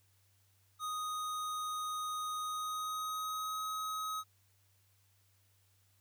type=tone with pitch glide; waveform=square; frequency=1244.5 to 1268.4 Hz; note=D#6 to D#6; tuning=0 to +33 cents; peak=-37 dBFS; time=0.79-4.24 s; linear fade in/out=50 ms; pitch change=+33 cents; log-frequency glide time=2.4-3.61 s; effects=added 97 Hz sine -70 dBFS peak until 6 s + white hiss -73 dBFS RMS until 6 s